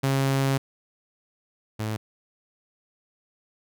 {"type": "tone pair in turn", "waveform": "sawtooth", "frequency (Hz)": [135.8, 108.47], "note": ["C#3", "A2"], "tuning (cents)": [-35, -24], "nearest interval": "major third", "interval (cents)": 389, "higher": "first", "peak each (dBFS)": [-17, -23], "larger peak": "first", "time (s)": [[0.03, 0.58], [1.79, 1.97]], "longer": "first", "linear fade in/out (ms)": 10, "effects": []}